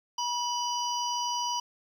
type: harmonic tone with a mistuned harmonic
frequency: 966 Hz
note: B5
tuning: 39 cents flat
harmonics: 1 / 3 / 5 / 6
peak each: -30 / -36 / -37 / -36 dBFS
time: 0.18-1.6 s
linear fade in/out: 5 ms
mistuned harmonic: 3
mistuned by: +47 cents
effects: 9-bit